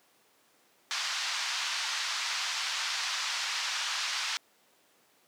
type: band-pass noise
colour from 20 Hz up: white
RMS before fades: -33 dBFS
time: 0.91-4.37 s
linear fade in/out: 0 ms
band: 920 to 5600 Hz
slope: 24 dB/octave
effects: pink hiss -65 dBFS RMS until 5.27 s + high-pass 300 Hz 12 dB/octave